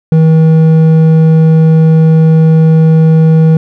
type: tone with hard clipping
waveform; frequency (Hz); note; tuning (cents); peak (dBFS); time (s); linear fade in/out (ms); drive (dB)
sine; 160; D#3; +49; -4; 0.12-3.57; 2; 6
effects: none